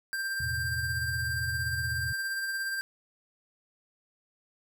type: tone with tremolo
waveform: square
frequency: 1580 Hz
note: G6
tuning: 13 cents sharp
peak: -30 dBFS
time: 0.13-2.81 s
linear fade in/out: 0 ms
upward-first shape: sine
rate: 17 Hz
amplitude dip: 30%
type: chord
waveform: sine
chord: E suspended fourth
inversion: none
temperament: equal with one note detuned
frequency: 82.41 / 110 / 125.7 Hz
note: E2 / A2 / B2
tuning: 0 / 0 / +31 cents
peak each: -36 / -38 / -38 dBFS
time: 0.4-2.13 s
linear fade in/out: 5 ms
effects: none